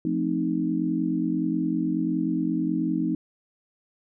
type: chord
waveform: sine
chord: F dominant seventh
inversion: none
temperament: equal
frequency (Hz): 174.61 / 220 / 261.6 / 311.1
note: F3 / A3 / C4 / Eb4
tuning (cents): 0 / 0 / 0 / 0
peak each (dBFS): -29 / -31 / -28 / -26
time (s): 0.05-3.15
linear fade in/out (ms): 2
effects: none